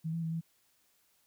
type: tone with pitch steps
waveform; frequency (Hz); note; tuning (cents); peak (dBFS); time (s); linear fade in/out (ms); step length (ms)
sine; 160.9 / 166.3 / 162.4 / 164.5; E3 / E3 / E3 / E3; -42 / +16 / -26 / -3; -32; 0.04-0.412; 20; 93
effects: white hiss -71 dBFS RMS until 1.26 s